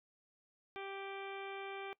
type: harmonic tone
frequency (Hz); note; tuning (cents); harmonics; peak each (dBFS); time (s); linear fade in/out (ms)
392; G4; 0; 1 / 2 / 3 / 4 / 5 / 6 / 7 / 8 / 9; -46 / -48 / -52 / -54 / -58 / -51 / -63 / -57 / -62; 0.76-1.93; 0
effects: noise-tail reverb RT60 0.1 s tail -22 dB re dry